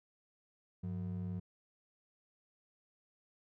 triangle ring-modulated tone, 138.59 Hz, C#3, in tune, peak -32 dBFS, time 0.83-1.4 s, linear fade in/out 10 ms, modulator 40.4 Hz, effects none

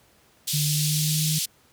pink band-pass noise, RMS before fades -27 dBFS, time 0.47-1.46 s, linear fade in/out 10 ms, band 3400 to 15000 Hz, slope 24 dB/octave
sine tone with pitch glide, 149.3 to 155.55 Hz, D3 to D#3, +29 to 0 cents, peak -23 dBFS, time 0.53-1.39 s, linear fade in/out 10 ms, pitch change +71 cents, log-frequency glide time 0.64-1.23 s
effects pink hiss -59 dBFS RMS until 1.72 s + high-pass 60 Hz 12 dB/octave

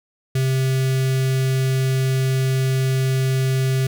square tone with notch filter, 132 Hz, C3, 16 cents sharp, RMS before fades -19 dBFS, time 0.35-3.87 s, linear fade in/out 5 ms, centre 910 Hz, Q 0.89, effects none

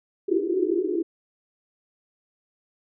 white band-pass noise, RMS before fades -24 dBFS, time 0.28-1.03 s, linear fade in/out 10 ms, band 320 to 400 Hz, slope 96 dB/octave, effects none

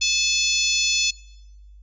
harmonic tone, 865 Hz, A5, 30 cents flat, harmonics 3 / 4 / 5 / 6 / 7 / 8, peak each -24 / -25 / -26 / -27 / -27 / -28 dBFS, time 0.01-1.11 s, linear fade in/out 10 ms, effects noise-tail reverb RT60 1.0 s tail -21 dB re dry + added 50 Hz sine -43 dBFS peak until 1.82 s

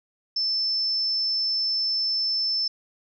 sine tone, 5290 Hz, E8, 5 cents sharp, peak -22 dBFS, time 0.36-2.68 s, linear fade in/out 5 ms, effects none

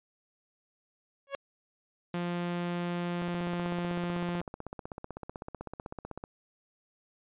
sawtooth tone with exponential growth, 554.4 Hz, C#5, in tune, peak -25 dBFS, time 1.27-1.35 s, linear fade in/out 0 ms, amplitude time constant 17 ms
sawtooth tone, 174.61 Hz, F3, in tune, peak -27 dBFS, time 2.14-4.41 s, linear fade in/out 2 ms
click train, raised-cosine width 1 ms, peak -25 dBFS, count 49, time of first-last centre 3.22-6.239 s, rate 15.9 Hz
effects resampled to 8000 Hz

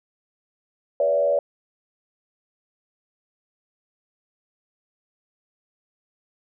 sine tone with frequency modulation, 573 Hz, D5, 43 cents flat, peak -17 dBFS, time 1-1.39 s, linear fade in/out 2 ms, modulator 82.6 Hz, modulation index 0.78, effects none

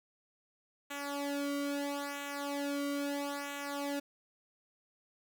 sawtooth tone with flanger, 284.2 Hz, C#4, 43 cents sharp, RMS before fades -37 dBFS, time 0.9-4 s, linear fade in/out 10 ms, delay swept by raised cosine 0.2 to 1.17 ms, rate 0.76 Hz, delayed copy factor -0.85, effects 11-bit

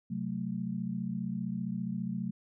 sine chord, F# diminished, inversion second, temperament equal, 130.81 / 185 / 220 Hz, C3 / F#3 / A3, 0 / 0 / 0 cents, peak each -40 / -35 / -36 dBFS, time 0.1-2.31 s, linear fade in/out 10 ms, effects none

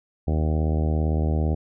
harmonic tone, 77.78 Hz, D#2, in tune, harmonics 1 / 2 / 3 / 4 / 5 / 6 / 7 / 8 / 9 / 10, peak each -21 / -27 / -31 / -33 / -35 / -37 / -38 / -39 / -40 / -41 dBFS, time 0.27-1.55 s, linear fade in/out 10 ms, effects none

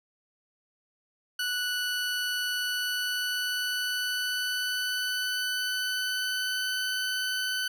20% pulse tone with pitch glide, 1480 to 1508.5 Hz, F#6 to F#6, 0 to +33 cents, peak -23 dBFS, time 1.39-7.68 s, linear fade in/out 5 ms, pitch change +33 cents, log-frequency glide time 2.54-6.75 s, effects none

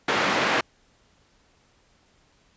white band-pass noise, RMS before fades -23 dBFS, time 0.08-0.61 s, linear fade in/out 5 ms, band 190 to 2000 Hz, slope 12 dB/octave, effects pink hiss -62 dBFS RMS until 2.56 s + resampled to 16000 Hz

